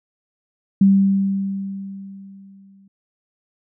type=tone with exponential decay; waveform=sine; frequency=195.5 Hz; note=G3; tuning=4 cents flat; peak=-8 dBFS; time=0.81-2.88 s; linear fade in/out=5 ms; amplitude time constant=450 ms; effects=none